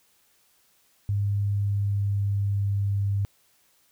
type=tone with pitch glide; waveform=sine; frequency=101.2 to 99.92 Hz; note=G#2 to G2; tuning=-44 to +34 cents; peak=-22 dBFS; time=1.09-3.25 s; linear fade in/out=0 ms; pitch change=-22 cents; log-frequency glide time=1.51-2.71 s; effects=white hiss -64 dBFS RMS until 3.91 s